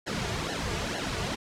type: noise with flanger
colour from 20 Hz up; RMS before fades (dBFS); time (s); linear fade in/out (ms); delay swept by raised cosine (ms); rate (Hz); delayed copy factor
pink; -31; 0.06-1.36; 20; 0.82 to 3.92; 2.2; -0.85
effects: low-pass 6000 Hz 12 dB/octave